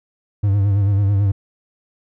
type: tone with vibrato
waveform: triangle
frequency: 100.1 Hz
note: G2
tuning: 37 cents sharp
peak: -11 dBFS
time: 0.43-1.32 s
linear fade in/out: 10 ms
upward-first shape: sine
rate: 9.1 Hz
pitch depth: 56 cents each way
effects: none